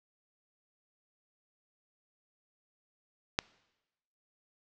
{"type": "click", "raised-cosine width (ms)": 0.2, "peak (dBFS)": -9, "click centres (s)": 3.389, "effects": ["noise-tail reverb RT60 1.0 s tail -23 dB re dry", "low-pass 7000 Hz 12 dB/octave"]}